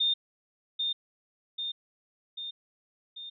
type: tone with echo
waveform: sine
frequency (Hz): 3636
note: A#7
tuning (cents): -44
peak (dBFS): -23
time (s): 0-0.14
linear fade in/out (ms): 10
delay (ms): 790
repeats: 4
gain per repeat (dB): -4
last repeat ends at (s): 3.3
effects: none